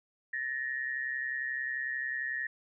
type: tone pair together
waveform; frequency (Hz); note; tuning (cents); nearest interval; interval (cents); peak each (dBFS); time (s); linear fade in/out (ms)
sine; 1742 / 1873.2; A6 / A#6; -18 / +8; minor second; 126; -36 / -34; 0.33-2.47; 5
effects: none